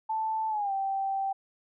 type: tone with pitch glide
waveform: sine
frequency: 880 to 779.5 Hz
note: A5 to G5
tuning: 0 to -10 cents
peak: -27 dBFS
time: 0.09-1.33 s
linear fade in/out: 10 ms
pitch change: -210 cents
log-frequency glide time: 0.49-0.72 s
effects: none